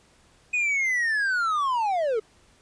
triangle linear sweep, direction down, 2505 to 415.3 Hz, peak -20 dBFS, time 0.53-2.2 s, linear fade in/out 10 ms, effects pink hiss -59 dBFS RMS until 2.61 s + resampled to 22050 Hz

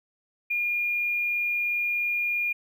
triangle tone with hard clipping, 2421 Hz, D#7, 48 cents flat, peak -24 dBFS, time 0.5-2.53 s, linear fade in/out 10 ms, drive 3 dB, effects none

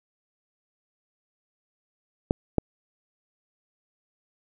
clicks, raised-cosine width 2 ms, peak -7 dBFS, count 2, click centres 2.309 / 2.583 s, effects none

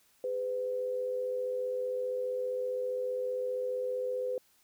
sine tone pair together, 409.3 / 504.5 Hz, G#4 / B4, -25 / +37 cents, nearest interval major third, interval 362 cents, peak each -40 / -31 dBFS, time 0.24-4.38 s, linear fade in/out 2 ms, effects white hiss -67 dBFS RMS until 4.63 s

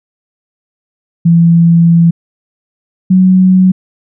sine tone pair in turn, 168.3 / 185.8 Hz, E3 / F#3, +36 / +7 cents, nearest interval major second, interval 171 cents, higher second, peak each -3 dBFS, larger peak neither, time 1.25-2.11 / 3.1-3.72 s, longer first, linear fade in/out 10 ms, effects none

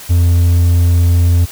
triangle tone, 86.4 Hz, F2, 18 cents flat, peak -5 dBFS, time 0.09-1.46 s, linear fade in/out 20 ms, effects white hiss -32 dBFS RMS until 1.51 s

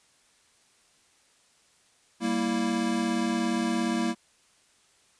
square chord, E diminished, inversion first, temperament equal, 196 / 233.1 / 329.6 Hz, G3 / Bb3 / E4, 0 / 0 / 0 cents, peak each -33 / -28 / -31 dBFS, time 2.2-4.15 s, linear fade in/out 50 ms, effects white hiss -63 dBFS RMS until 5.19 s + resampled to 22050 Hz

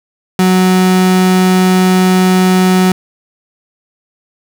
35% pulse tone, 185 Hz, F#3, in tune, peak -5 dBFS, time 0.39-2.92 s, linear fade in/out 2 ms, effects none

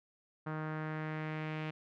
sawtooth tone with low-pass filter sweep, 155.56 Hz, D#3, in tune, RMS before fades -39 dBFS, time 0.46-1.71 s, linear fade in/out 10 ms, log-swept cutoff 1400 to 2600 Hz, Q 2.3, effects none

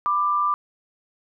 sine tone pair together, 996 / 1184.5 Hz, B5 / D6, +14 / +14 cents, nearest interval minor third, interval 300 cents, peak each -27 / -19 dBFS, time 0.06-0.54 s, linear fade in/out 0 ms, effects none

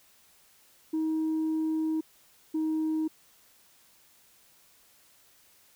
sine tone pair in turn, 316.3 / 314.6 Hz, D#4 / D#4, +29 / +19 cents, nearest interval unison, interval 10 cents, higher first, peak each -24 dBFS, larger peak neither, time 0.93-2.01 / 2.54-3.08 s, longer first, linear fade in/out 10 ms, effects tanh soft clip ceiling -24 dBFS + white hiss -61 dBFS RMS until 5.75 s

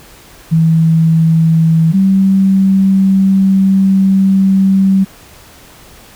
sine tone pair in turn, 162.4 / 192.71 Hz, E3 / G3, -26 / -29 cents, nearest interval minor third, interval 297 cents, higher second, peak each -6 dBFS, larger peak neither, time 0.51-1.93 / 1.93-5.05 s, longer second, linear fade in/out 20 ms, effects pink hiss -39 dBFS RMS until 6.15 s

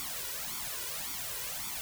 white noise with flanger, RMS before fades -38 dBFS, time 0-1.81 s, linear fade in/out 0 ms, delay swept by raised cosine 0.87 to 2.07 ms, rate 1.8 Hz, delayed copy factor +0.75, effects none

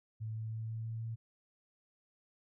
sine tone with pitch steps, 110 / 110.7 / 111.41 / 112.12 / 112.83 / 113.55 Hz, A2 / A2 / A2 / A2 / A2 / A#2, 0 / +11 / +22 / +33 / +44 / -45 cents, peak -37 dBFS, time 0.2-1.16 s, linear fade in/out 20 ms, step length 160 ms, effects none

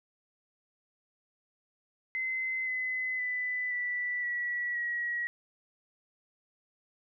sine tone with pitch steps, 2054 / 2025 / 1995.5 / 1966.9 / 1938.7 / 1910.9 Hz, C7 / B6 / B6 / B6 / B6 / A#6, -33 / +43 / +17 / -8 / -33 / +42 cents, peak -30 dBFS, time 2.15-5.27 s, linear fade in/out 0 ms, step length 520 ms, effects none

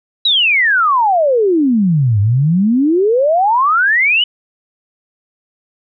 sine exponential two-way sweep, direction down then up, 3972 to 98 to 3028 Hz, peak -9 dBFS, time 0.25-4.24 s, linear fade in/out 5 ms, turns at 2.2 s, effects none

